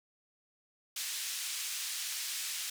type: band-pass noise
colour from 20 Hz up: white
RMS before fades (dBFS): -38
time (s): 0.96-2.7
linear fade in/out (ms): 5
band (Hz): 2200 to 8800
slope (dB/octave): 12
effects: none